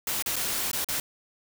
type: noise with dropouts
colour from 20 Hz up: white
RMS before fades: -29 dBFS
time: 0.07-1 s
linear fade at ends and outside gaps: 2 ms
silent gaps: 0.224-0.26 / 0.358-0.363 / 0.715-0.731 / 0.845-0.887 s
effects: none